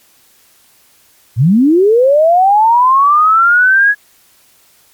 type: linear sweep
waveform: sine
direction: up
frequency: 101.5 to 1684 Hz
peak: -5 dBFS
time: 1.36-3.95 s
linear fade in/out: 50 ms
effects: white hiss -49 dBFS RMS until 4.93 s + MP3 96 kbps